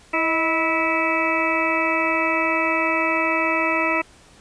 harmonic tone with a mistuned harmonic, 326.7 Hz, E4, 15 cents flat, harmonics 1 / 2 / 3 / 4 / 6 / 7 / 8, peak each -26 / -26 / -26 / -26 / -26 / -26 / -26 dBFS, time 0.13-4.02 s, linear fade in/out 10 ms, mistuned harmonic 2, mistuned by -49 cents, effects pink hiss -50 dBFS RMS until 4.4 s + resampled to 22050 Hz

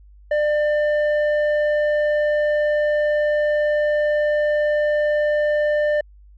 square tone with low-pass filter, 597 Hz, D5, 28 cents sharp, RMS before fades -19 dBFS, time 0.31-6.01 s, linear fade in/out 5 ms, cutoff 1400 Hz, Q 2.1, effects added 50 Hz sine -44 dBFS peak until 6.37 s

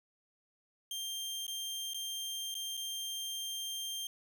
sawtooth tone with dropouts, 3178 Hz, G7, 23 cents sharp, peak -34 dBFS, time 0.91-4.07 s, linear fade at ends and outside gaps 2 ms, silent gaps 1.467-1.479 / 1.935-1.944 / 2.543-2.551 / 2.77-2.774 s, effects none

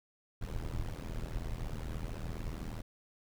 brown noise with amplitude modulation, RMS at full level -34 dBFS, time 0.41-2.82 s, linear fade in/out 10 ms, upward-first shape sine, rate 80.3 Hz, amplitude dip 95%, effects none

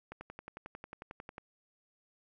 click train, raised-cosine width 0.5 ms, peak -29 dBFS, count 15, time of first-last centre 0.12-1.381 s, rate 11.1 Hz, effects none

